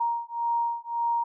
sine beating tone pair, 936 / 937.8 Hz, A#5 / A#5, +7 / +10 cents, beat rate 1.8 Hz, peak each -28 dBFS, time 0-1.24 s, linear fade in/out 10 ms, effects none

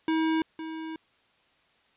square tone pair in turn, 320 / 320 Hz, D#4 / D#4, +49 / +49 cents, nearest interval unison, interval 0 cents, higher neither, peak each -24 / -35 dBFS, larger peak first, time 0.08-0.42 / 0.59-0.96 s, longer second, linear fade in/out 2 ms, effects white hiss -65 dBFS RMS until 1.96 s + resampled to 8000 Hz

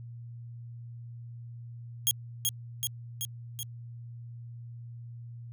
10% pulse tone with echo, 3270 Hz, G#7, 28 cents flat, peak -14 dBFS, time 2.07-2.11 s, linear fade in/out 0 ms, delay 380 ms, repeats 4, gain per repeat -3 dB, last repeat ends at 3.63 s, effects added 118 Hz sine -41 dBFS peak until 5.52 s

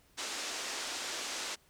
white band-pass noise, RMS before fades -39 dBFS, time 0.17-1.56 s, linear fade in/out 20 ms, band 260 to 7200 Hz, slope 24 dB/octave, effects pink hiss -66 dBFS RMS until 1.69 s

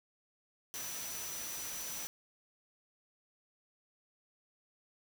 sine tone in noise, 5920 Hz, F#8, in tune, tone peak -44 dBFS, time 0.74-2.07 s, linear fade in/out 0 ms, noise white, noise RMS -43 dBFS, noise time 0.74-2.07 s, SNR -4 dB, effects none

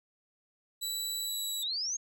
20% pulse tone with pitch glide, 3946 to 3903 Hz, B7 to B7, -2 to -21 cents, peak -27 dBFS, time 0.81-1.64 s, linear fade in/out 20 ms, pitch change -19 cents, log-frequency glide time 1.19-1.53 s
sine exponential sweep, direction up, 3520 to 6645 Hz, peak -31 dBFS, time 1.62-1.97 s, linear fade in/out 10 ms
effects none

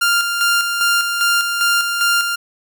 sawtooth tone with tremolo, 1396.9 Hz, F6, in tune, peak -9 dBFS, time 0.01-2.36 s, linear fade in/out 10 ms, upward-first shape square, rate 2.5 Hz, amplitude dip 45%, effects none

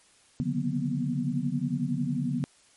sine tone cluster, 139 / 149.4 / 182.3 / 236.7 / 247.9 Hz, C#3 / D3 / F#3 / A#3 / B3, +5 / +30 / -25 / +27 / +7 cents, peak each -34 / -32 / -34 / -32 / -31 dBFS, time 0.4-2.44 s, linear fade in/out 0 ms, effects white hiss -60 dBFS RMS until 2.76 s + MP3 48 kbps

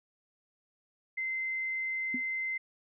sine tone, 2071 Hz, C7, 18 cents flat, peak -31 dBFS, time 1.17-2.58 s, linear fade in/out 10 ms
sine tone with exponential decay, 250 Hz, B3, 21 cents sharp, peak -29 dBFS, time 2.14-2.23 s, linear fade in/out 5 ms, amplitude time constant 19 ms
effects none

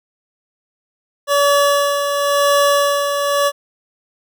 25% pulse tone with tremolo, 570 Hz, C#5, 48 cents sharp, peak -7 dBFS, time 1.27-3.52 s, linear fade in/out 50 ms, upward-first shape sine, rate 0.94 Hz, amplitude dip 50%, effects none

